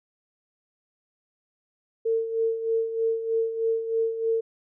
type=tone with tremolo; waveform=sine; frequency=452.2 Hz; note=A4; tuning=47 cents sharp; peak=-20 dBFS; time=2.05-4.41 s; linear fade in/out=10 ms; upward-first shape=sine; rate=3.2 Hz; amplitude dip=65%; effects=none